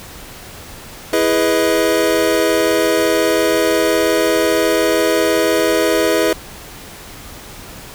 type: chord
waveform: square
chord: E major seventh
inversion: none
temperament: equal with one note detuned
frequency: 329.6 / 415.3 / 493.9 / 631.7 Hz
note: E4 / G#4 / B4 / D#5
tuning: 0 / 0 / 0 / +26 cents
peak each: -19 dBFS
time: 1.13-6.33 s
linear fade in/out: 2 ms
effects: pink hiss -35 dBFS RMS until 7.94 s